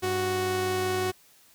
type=tone pair together; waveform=sawtooth; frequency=98.85 / 370 Hz; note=G2 / F#4; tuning=+15 / 0 cents; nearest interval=octave + major seventh; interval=2285 cents; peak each=-30 / -22 dBFS; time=0.02-1.12 s; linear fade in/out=20 ms; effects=white hiss -58 dBFS RMS until 1.54 s